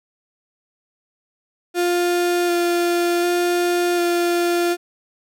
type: tone with vibrato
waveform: 35% pulse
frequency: 349.2 Hz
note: F4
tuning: in tune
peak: -15 dBFS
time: 1.74-4.77 s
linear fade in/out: 50 ms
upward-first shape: square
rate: 0.67 Hz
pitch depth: 10 cents each way
effects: none